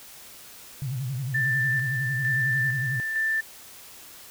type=tone with vibrato; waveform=sine; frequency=130.81 Hz; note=C3; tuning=in tune; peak=-27 dBFS; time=0.82-3 s; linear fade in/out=0 ms; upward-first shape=sine; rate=11 Hz; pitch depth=150 cents each way
type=tone with tremolo; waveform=sine; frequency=1774 Hz; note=A6; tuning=14 cents sharp; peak=-22 dBFS; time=1.34-3.41 s; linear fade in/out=10 ms; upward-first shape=square; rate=1.1 Hz; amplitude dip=40%
effects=white hiss -46 dBFS RMS until 4.3 s